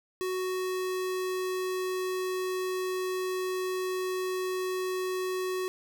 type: tone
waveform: square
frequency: 370.7 Hz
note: F#4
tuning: 3 cents sharp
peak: -30 dBFS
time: 0.21-5.68 s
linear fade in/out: 0 ms
effects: none